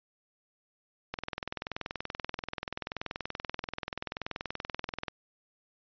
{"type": "click train", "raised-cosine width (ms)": 0.3, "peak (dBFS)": -18, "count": 83, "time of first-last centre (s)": [1.14, 5.082], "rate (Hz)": 20.8, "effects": ["resampled to 11025 Hz"]}